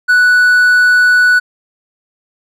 triangle tone, 1480 Hz, F#6, in tune, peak -4 dBFS, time 0.08-1.4 s, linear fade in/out 20 ms, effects none

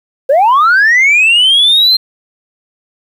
sine linear sweep, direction up, 509 to 4186 Hz, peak -3 dBFS, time 0.29-1.97 s, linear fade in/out 10 ms, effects tanh soft clip ceiling -3 dBFS + 7-bit

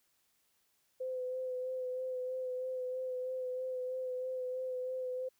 sine tone with vibrato, 510 Hz, C5, 44 cents flat, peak -35 dBFS, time 1-5.29 s, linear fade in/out 10 ms, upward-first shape sine, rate 3.1 Hz, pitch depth 21 cents each way, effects white hiss -75 dBFS RMS until 5.39 s

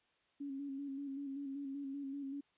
sine tone with vibrato, 277.2 Hz, C#4, in tune, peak -40 dBFS, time 0.4-2.41 s, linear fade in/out 10 ms, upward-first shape square, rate 5.2 Hz, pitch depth 37 cents each way, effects white hiss -75 dBFS RMS until 2.57 s + resampled to 8000 Hz

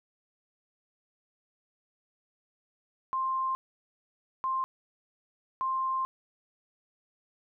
sine tone bursts at uneven times, 1052 Hz, C6, 9 cents sharp, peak -27 dBFS, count 3, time 3.13-3.55 / 4.44-4.64 / 5.61-6.05 s, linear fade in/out 0 ms, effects none

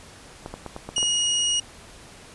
clicks, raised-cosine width 1 ms, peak -19 dBFS, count 7, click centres 0.461 / 0.54 / 0.663 / 0.764 / 0.89 / 0.981 / 1.029 s
25% pulse tone, 2885 Hz, F#7, 44 cents flat, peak -17 dBFS, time 0.96-1.6 s, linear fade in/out 5 ms
effects pink hiss -46 dBFS RMS until 2.34 s + resampled to 24000 Hz

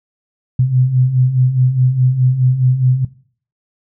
sine beating tone pair, 124.5 / 129.3 Hz, B2 / C3, +14 / -20 cents, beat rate 4.8 Hz, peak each -17 / -11 dBFS, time 0.59-3.05 s, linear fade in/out 5 ms, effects noise-tail reverb RT60 0.5 s tail -19 dB re dry

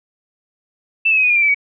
sine tone with pitch steps, 2655 / 2594 / 2535 / 2477 / 2421 / 2365 / 2311 / 2259 Hz, E7 / E7 / D#7 / D#7 / D#7 / D7 / D7 / C#7, +12 / -28 / +32 / -8 / -48 / +12 / -28 / +32 cents, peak -11 dBFS, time 1.05-1.546 s, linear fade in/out 10 ms, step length 62 ms, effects none

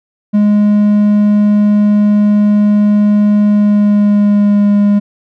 triangle tone with pitch glide, 207.7 to 204.4 Hz, G#3 to G#3, 0 to -27 cents, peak -4 dBFS, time 0.33-5 s, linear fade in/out 20 ms, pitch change -27 cents, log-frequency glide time 3.45-4.68 s, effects none

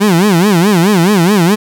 30% pulse tone with vibrato, 187.5 Hz, F#3, 23 cents sharp, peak -4 dBFS, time 0-1.56 s, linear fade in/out 20 ms, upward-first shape sine, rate 4.7 Hz, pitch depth 230 cents each way, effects none

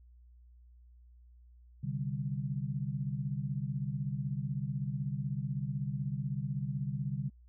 sine chord, C suspended second, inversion none, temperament equal, 130.81 / 146.83 / 196 Hz, C3 / D3 / G3, 0 / 0 / 0 cents, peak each -36 / -36 / -40 dBFS, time 1.83-7.3 s, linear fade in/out 10 ms, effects added 60 Hz sine -55 dBFS peak until 7.48 s

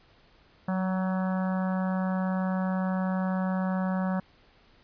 harmonic tone with a mistuned harmonic, 187.6 Hz, F#3, 24 cents sharp, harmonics 1 / 3 / 4 / 5 / 6 / 7 / 8 / 9, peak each -26 / -36 / -38 / -40 / -42 / -43 / -44 / -45 dBFS, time 0.68-4.2 s, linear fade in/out 5 ms, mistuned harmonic 1, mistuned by -16 cents, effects pink hiss -60 dBFS RMS until 4.83 s + resampled to 11025 Hz

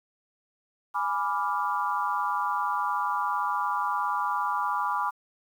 sine chord, G# diminished seventh, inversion none, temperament equal, 830.6 / 987.8 / 1174.7 / 1396.9 Hz, G#5 / B5 / D6 / F6, 0 / 0 / 0 / 0 cents, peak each -32 / -29 / -29 / -35 dBFS, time 0.94-5.11 s, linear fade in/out 20 ms, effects 9-bit

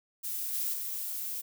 violet noise with level steps, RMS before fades -35 / -32 / -36 dBFS, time 0.23-1.42 s, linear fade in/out 20 ms, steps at 0.53 / 0.73 s, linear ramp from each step 10 ms, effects none

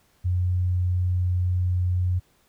sine tone, 90.2 Hz, F#2, 44 cents flat, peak -20 dBFS, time 0.24-2.2 s, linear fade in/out 20 ms, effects pink hiss -63 dBFS RMS until 2.48 s

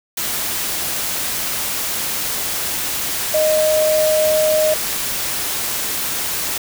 sine tone in noise, 620 Hz, D#5, 6 cents flat, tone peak -13 dBFS, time 3.34-4.74 s, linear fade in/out 5 ms, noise white, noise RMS -22 dBFS, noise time 0.17-6.58 s, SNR +6 dB, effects none

